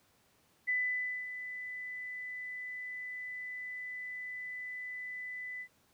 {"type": "tone with ADSR envelope", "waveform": "sine", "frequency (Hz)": 1998, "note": "B6", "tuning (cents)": 20, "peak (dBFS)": -28, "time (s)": [0.67, 5.68], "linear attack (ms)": 21, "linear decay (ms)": 570, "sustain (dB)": -11, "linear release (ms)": 71, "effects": ["pink hiss -69 dBFS RMS until 5.93 s", "high-pass 80 Hz 12 dB/octave"]}